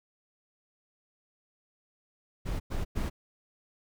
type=noise bursts; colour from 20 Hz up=brown; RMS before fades=-31 dBFS; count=3; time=2.45-3.1 s; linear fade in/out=20 ms; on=150 ms; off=100 ms; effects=none